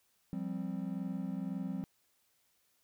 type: chord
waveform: triangle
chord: F suspended second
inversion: none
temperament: just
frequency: 174.61 / 196.44 / 261.9 Hz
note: F3 / G3 / C4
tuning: 0 / +4 / +2 cents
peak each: -38 / -37 / -39 dBFS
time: 0.33-1.84 s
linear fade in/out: 0 ms
effects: white hiss -74 dBFS RMS until 2.83 s